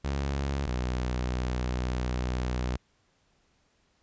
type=tone pair in turn; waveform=sawtooth; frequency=69.3 / 62.11 Hz; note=C#2 / B1; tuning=0 / +10 cents; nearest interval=major second; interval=190 cents; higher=first; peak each=-24 dBFS; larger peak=neither; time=0.04-0.67 / 0.67-2.77 s; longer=second; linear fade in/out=10 ms; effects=pink hiss -69 dBFS RMS until 4.02 s + resampled to 16000 Hz